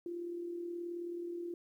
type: tone with amplitude modulation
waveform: sine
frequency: 345.7 Hz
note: F4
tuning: 18 cents flat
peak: -36 dBFS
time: 0.06-1.54 s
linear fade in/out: 2 ms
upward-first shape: sine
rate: 38.8 Hz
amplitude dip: 45%
effects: 12-bit